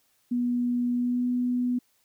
sine tone with pitch glide, 243.6 to 246.9 Hz, B3 to B3, -24 to 0 cents, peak -23 dBFS, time 0.31-1.79 s, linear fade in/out 10 ms, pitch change +24 cents, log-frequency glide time 0.93-1.26 s, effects white hiss -68 dBFS RMS until 2.04 s

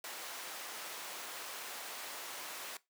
pink high-pass noise, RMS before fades -45 dBFS, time 0.04-2.77 s, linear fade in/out 2 ms, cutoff 660 Hz, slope 12 dB/octave, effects noise-tail reverb RT60 0.2 s tail -19 dB re dry

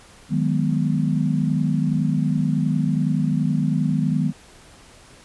sine chord, G# minor seventh, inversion second, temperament equal, 155.56 / 185 / 207.7 / 246.9 Hz, D#3 / F#3 / G#3 / B3, 0 / 0 / 0 / 0 cents, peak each -21 / -25 / -25 / -24 dBFS, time 0.29-4.33 s, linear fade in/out 50 ms, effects pink hiss -48 dBFS RMS until 5.24 s + resampled to 24000 Hz

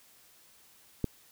click, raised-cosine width 3 ms, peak -15 dBFS, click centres 1.043 s, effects white hiss -60 dBFS RMS until 1.31 s

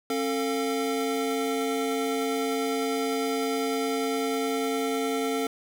square tone cluster, 270 / 446.7 / 702 Hz, C#4 / A4 / F5, -45 / +26 / +9 cents, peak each -30 / -29 / -35 dBFS, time 0.1-5.47 s, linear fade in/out 2 ms, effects none

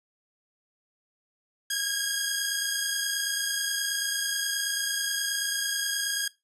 10% pulse tone pair together, 1622.7 / 1652 Hz, G#6 / G#6, -41 / -10 cents, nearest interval unison, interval 31 cents, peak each -21 dBFS, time 1.7-6.28 s, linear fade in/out 5 ms, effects noise-tail reverb RT60 0.2 s tail -19 dB re dry + resampled to 32000 Hz

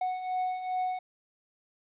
triangle beating tone pair, 736 / 738.5 Hz, F#5 / F#5, -9 / -3 cents, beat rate 2.5 Hz, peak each -35 / -28 dBFS, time 0.01-0.99 s, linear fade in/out 5 ms, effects resampled to 8000 Hz + 11-bit

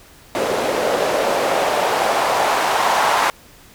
white noise with band-pass filter sweep, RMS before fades -18 dBFS, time 0.35-3.3 s, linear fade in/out 0 ms, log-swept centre 470 to 920 Hz, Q 2.1, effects pink hiss -46 dBFS RMS until 3.74 s

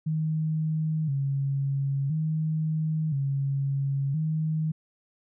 sine tone with vibrato, 147.3 Hz, D3, 6 cents sharp, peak -24 dBFS, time 0.06-4.72 s, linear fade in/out 10 ms, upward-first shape square, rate 0.49 Hz, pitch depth 110 cents each way, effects none

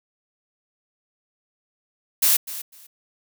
blue noise with echo, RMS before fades -17 dBFS, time 2.22-2.37 s, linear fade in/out 10 ms, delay 250 ms, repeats 2, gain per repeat -15 dB, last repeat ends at 2.87 s, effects none

